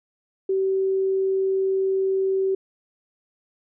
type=tone; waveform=sine; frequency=383.8 Hz; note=G4; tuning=37 cents flat; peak=-19 dBFS; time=0.49-2.55 s; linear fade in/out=5 ms; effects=none